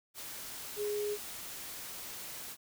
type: tone in noise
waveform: sine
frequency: 415.3 Hz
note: G#4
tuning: in tune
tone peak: -32 dBFS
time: 0.76-1.18 s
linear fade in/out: 50 ms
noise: white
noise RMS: -44 dBFS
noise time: 0.14-2.57 s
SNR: +9 dB
effects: none